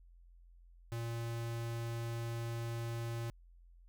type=tone; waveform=square; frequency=116.3 Hz; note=A#2; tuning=4 cents flat; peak=-38 dBFS; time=0.92-3.3 s; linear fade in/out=0 ms; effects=added 43 Hz sine -57 dBFS peak until 3.88 s